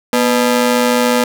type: ring-modulated tone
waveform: sawtooth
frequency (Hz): 370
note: F#4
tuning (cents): 0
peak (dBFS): -4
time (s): 0.13-1.24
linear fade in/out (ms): 2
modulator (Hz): 128
effects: none